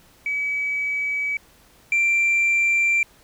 sine tone pair in turn, 2283 / 2358 Hz, D7 / D7, -50 / +6 cents, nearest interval minor second, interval 56 cents, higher second, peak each -21 / -14 dBFS, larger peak second, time 0.26-1.37 / 1.92-3.03 s, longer neither, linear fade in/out 2 ms, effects tanh soft clip ceiling -15 dBFS + pink hiss -54 dBFS RMS until 3.23 s

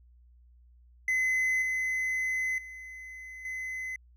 triangle tone with level steps, 2037 Hz, C7, 47 cents flat, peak -23 / -26 / -40 / -32 dBFS, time 1.08-3.96 s, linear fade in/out 2 ms, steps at 1.62 / 2.58 / 3.45 s, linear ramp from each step 2 ms, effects added 60 Hz sine -55 dBFS peak until 4.16 s

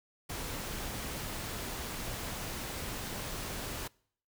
pink noise, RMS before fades -39 dBFS, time 0.29-3.88 s, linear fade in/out 10 ms, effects noise-tail reverb RT60 0.6 s tail -25 dB re dry

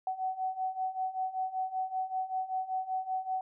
sine beating tone pair, 749 / 754.2 Hz, F#5 / F#5, +21 / +33 cents, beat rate 5.2 Hz, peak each -36 / -33 dBFS, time 0.07-3.41 s, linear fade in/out 2 ms, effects none

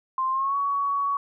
sine tone with pitch glide, 1048 to 1123.2 Hz, C6 to C#6, +2 to +22 cents, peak -22 dBFS, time 0.18-1.17 s, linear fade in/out 2 ms, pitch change +120 cents, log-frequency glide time 0.31-0.56 s, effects none

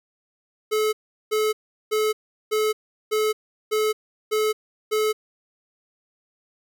square tone bursts, 430.5 Hz, A4, 38 cents flat, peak -20 dBFS, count 8, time 0.71-5.13 s, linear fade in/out 20 ms, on 220 ms, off 380 ms, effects none

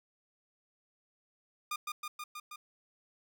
sawtooth tone with echo, 1213 Hz, D#6, 44 cents flat, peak -30 dBFS, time 1.71-1.76 s, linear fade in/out 5 ms, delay 160 ms, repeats 5, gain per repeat -2 dB, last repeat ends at 2.56 s, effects none

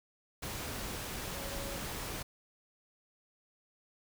sine tone in noise, 554.4 Hz, C#5, in tune, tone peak -45 dBFS, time 1.34-1.77 s, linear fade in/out 10 ms, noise pink, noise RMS -40 dBFS, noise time 0.42-2.23 s, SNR -8 dB, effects none

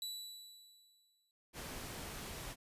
sawtooth tone with exponential decay, 3948 Hz, B7, 1 cent flat, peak -36 dBFS, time 0.02-1.31 s, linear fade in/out 1 ms, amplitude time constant 280 ms
pink noise, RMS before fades -46 dBFS, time 1.53-2.56 s, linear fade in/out 50 ms
effects resampled to 32000 Hz

